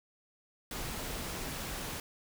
pink noise, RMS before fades -39 dBFS, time 0.71-2 s, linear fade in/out 2 ms, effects none

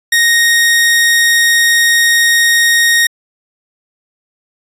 sawtooth tone, 1864.7 Hz, A#6, in tune, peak -4 dBFS, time 0.12-3.07 s, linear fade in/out 5 ms, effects resampled to 32000 Hz

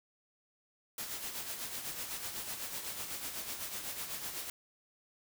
white noise with tremolo, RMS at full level -39 dBFS, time 0.98-4.5 s, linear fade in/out 2 ms, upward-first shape sine, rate 8 Hz, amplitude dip 50%, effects none

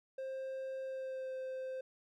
triangle tone with pitch glide, 529 to 521.1 Hz, C5 to C5, +19 to -7 cents, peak -37 dBFS, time 0.18-1.81 s, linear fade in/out 5 ms, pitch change -26 cents, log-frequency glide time 0.83-1.35 s, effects none

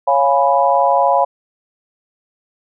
sine chord, C# dominant seventh, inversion none, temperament equal, 554.4 / 698.5 / 830.6 / 987.8 Hz, C#5 / E#5 / G#5 / B5, 0 / 0 / 0 / 0 cents, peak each -16 dBFS, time 0.07-1.25 s, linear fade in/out 10 ms, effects none

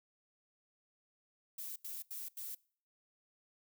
violet noise bursts, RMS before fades -44 dBFS, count 4, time 1.58-2.549 s, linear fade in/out 5 ms, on 180 ms, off 83 ms, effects noise-tail reverb RT60 0.5 s tail -24 dB re dry

